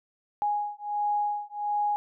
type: beating tone pair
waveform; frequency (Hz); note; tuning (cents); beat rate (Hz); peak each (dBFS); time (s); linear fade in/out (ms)
sine; 828 / 829.4; G#5 / G#5; -5 / -3; 1.4; -29 / -29; 0.42-1.96; 0
effects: none